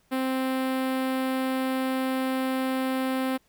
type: tone with notch filter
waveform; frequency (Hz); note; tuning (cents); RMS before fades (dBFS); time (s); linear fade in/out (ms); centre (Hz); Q
sawtooth; 261.6; C4; 0; -27; 0.11-3.38; 20; 6300; 0.81
effects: pink hiss -66 dBFS RMS until 3.48 s